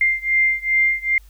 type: beating tone pair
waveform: sine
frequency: 2098 / 2100.5 Hz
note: C7 / C7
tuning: +4 / +6 cents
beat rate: 2.5 Hz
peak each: -18 / -19 dBFS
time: 0.01-1.18 s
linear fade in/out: 2 ms
effects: added 50 Hz sine -43 dBFS peak until 1.29 s + white hiss -57 dBFS RMS until 1.29 s

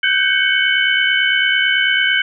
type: tone cluster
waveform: sine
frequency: 1513 / 1582 / 2223 / 3029 Hz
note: F#6 / G6 / C#7 / F#7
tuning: +38 / +15 / +4 / +40 cents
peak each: -18 dBFS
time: 0.03-2.22 s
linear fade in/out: 5 ms
effects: none

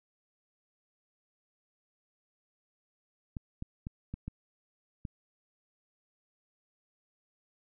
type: clicks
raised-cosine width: 5 ms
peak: -25 dBFS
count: 6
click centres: 3.368 / 3.624 / 3.869 / 4.14 / 4.28 / 5.052 s
effects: none

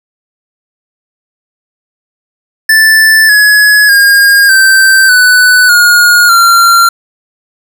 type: tone with pitch steps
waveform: square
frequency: 1760 / 1689.3 / 1621.4 / 1556.3 / 1493.7 / 1433.7 / 1376.1 Hz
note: A6 / G#6 / G#6 / G6 / F#6 / F6 / F6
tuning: 0 / +29 / -42 / -13 / +16 / +45 / -26 cents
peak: -3 dBFS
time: 2.69-6.89 s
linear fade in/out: 5 ms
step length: 600 ms
effects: none

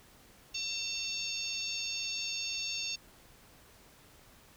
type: harmonic tone with a mistuned harmonic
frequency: 902 Hz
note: A5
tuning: 43 cents sharp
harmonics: 3 / 4 / 5 / 6 / 7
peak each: -39 / -42 / -39 / -42 / -42 dBFS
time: 0.54-2.96 s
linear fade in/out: 10 ms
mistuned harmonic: 7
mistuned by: +58 cents
effects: pink hiss -59 dBFS RMS until 4.56 s

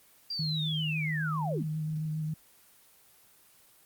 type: linear sweep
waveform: sine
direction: down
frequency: 4789 to 154.5 Hz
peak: -32 dBFS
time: 0.3-1.64 s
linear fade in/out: 5 ms
type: tone with vibrato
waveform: sine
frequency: 155.56 Hz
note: D#3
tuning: in tune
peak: -30 dBFS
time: 0.39-2.34 s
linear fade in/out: 5 ms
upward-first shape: square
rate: 7.4 Hz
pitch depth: 17 cents each way
effects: white hiss -60 dBFS RMS until 3.85 s + Opus 24 kbps

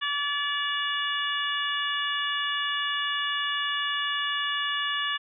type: harmonic tone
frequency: 576 Hz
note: D5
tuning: 34 cents flat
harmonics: 2 / 3 / 4 / 5 / 6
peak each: -32 / -30 / -41 / -31 / -33 dBFS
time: 0.01-5.18 s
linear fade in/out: 20 ms
effects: none

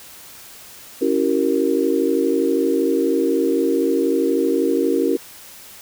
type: chord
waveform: sine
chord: C# diminished seventh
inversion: none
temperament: equal with one note detuned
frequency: 277.2 / 329.6 / 382.2 / 466.2 Hz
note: C#4 / E4 / G4 / Bb4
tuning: 0 / 0 / -44 / 0 cents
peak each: -21 dBFS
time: 1.01-5.17 s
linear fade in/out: 10 ms
effects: white hiss -41 dBFS RMS until 5.81 s

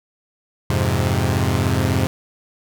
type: chord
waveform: sawtooth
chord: F minor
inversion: none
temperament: equal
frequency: 87.31 / 103.83 / 130.81 Hz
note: F2 / Ab2 / C3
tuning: 0 / 0 / 0 cents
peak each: -17 dBFS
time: 0.7-2.07 s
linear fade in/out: 0 ms
effects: none

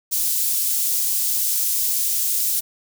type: high-pass noise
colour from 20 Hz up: white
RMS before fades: -21 dBFS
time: 0.11-2.61 s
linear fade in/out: 20 ms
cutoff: 6300 Hz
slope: 12 dB/octave
effects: none

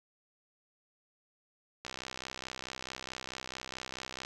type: click train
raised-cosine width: 0.2 ms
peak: -22 dBFS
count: 156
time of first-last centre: 1.85-4.249 s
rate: 64.6 Hz
effects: none

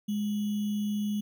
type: tone with sample-and-hold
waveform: sine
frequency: 207.7 Hz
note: G#3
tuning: in tune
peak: -27 dBFS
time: 0.08-1.21 s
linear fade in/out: 10 ms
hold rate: 3150 Hz
effects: none

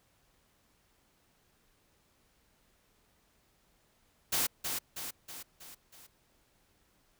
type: noise with echo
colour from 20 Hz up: white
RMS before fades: -30 dBFS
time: 4.32-4.47 s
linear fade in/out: 10 ms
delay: 320 ms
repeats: 5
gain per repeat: -5 dB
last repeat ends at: 6.07 s
effects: pink hiss -70 dBFS RMS until 7.19 s

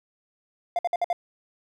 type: tone bursts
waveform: triangle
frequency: 698.5 Hz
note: F5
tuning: in tune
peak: -19 dBFS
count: 5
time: 0.76-1.129 s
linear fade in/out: 2 ms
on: 29 ms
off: 56 ms
effects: none

